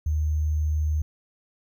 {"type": "tone with sample-and-hold", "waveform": "sine", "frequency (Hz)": 76.7, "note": "D#2", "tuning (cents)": -24, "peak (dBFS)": -21, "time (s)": [0.06, 1.02], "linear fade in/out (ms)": 5, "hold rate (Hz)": 6300, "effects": []}